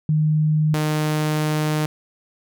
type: tone pair in turn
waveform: sine / sawtooth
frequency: 153.9 / 153.17 Hz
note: D#3 / D#3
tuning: -19 / -27 cents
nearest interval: unison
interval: 8 cents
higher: first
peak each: -15 dBFS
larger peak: neither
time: 0.09-0.74 / 0.74-1.86 s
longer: second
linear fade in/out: 2 ms
effects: none